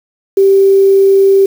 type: tone with quantisation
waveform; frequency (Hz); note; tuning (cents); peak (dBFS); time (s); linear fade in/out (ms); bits
sine; 390.4; G4; -7; -4; 0.37-1.46; 5; 5
effects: none